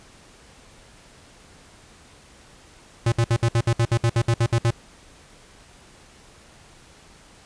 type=tone bursts; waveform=square; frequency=116.54 Hz; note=A#2; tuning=in tune; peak=-17 dBFS; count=14; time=3.06-4.707 s; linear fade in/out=5 ms; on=61 ms; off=61 ms; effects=pink hiss -50 dBFS RMS until 7.45 s + resampled to 22050 Hz